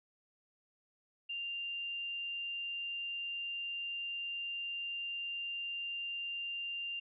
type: tone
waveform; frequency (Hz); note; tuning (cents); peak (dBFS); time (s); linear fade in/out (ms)
sine; 2789; F7; -3; -37; 1.29-7; 10
effects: none